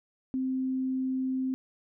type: tone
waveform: sine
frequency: 260.7 Hz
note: C4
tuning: 6 cents flat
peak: -27 dBFS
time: 0.34-1.54 s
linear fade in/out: 0 ms
effects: none